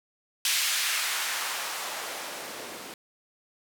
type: noise with band-pass filter sweep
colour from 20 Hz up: blue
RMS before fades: -31 dBFS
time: 0.45-2.94 s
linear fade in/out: 2 ms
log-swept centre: 2800 to 270 Hz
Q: 0.92
effects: none